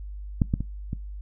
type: clicks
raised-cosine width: 5 ms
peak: -7 / -10 / -17 / -17 dBFS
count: 4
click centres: 0.418 / 0.539 / 0.606 / 0.931 s
effects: noise-tail reverb RT60 0.2 s tail -22 dB re dry + added 50 Hz sine -34 dBFS peak until 1.21 s